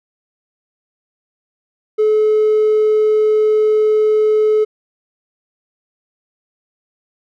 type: tone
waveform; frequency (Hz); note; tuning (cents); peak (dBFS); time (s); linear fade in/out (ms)
triangle; 429.5; A4; -42; -7; 1.98-4.65; 20
effects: tanh soft clip ceiling -6 dBFS